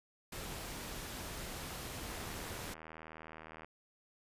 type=noise; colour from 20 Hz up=pink; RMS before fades=-44 dBFS; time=0.32-2.74 s; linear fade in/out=5 ms
type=click train; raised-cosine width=0.5 ms; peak=-34 dBFS; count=125; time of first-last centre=2.09-3.646 s; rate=79.7 Hz
effects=resampled to 32000 Hz